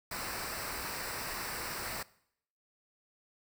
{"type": "noise with comb filter", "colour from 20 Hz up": "pink", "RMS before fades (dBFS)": -39, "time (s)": [0.11, 2.03], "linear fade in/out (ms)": 5, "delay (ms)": 0.3, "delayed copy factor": -0.65, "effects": ["noise-tail reverb RT60 0.7 s tail -21 dB re dry"]}